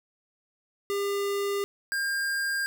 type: tone pair in turn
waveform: square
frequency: 401.3 / 1605.2 Hz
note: G4 / G6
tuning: +41 / +41 cents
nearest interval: 2 octaves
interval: 2400 cents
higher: second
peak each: -27 dBFS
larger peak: neither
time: 0.9-1.64 / 1.92-2.66 s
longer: neither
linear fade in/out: 0 ms
effects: none